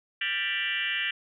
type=tone with frequency modulation; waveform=sine; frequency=2349 Hz; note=D7; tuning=in tune; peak=-26 dBFS; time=0.21-1.11 s; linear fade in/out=5 ms; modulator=192 Hz; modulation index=3.9; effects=none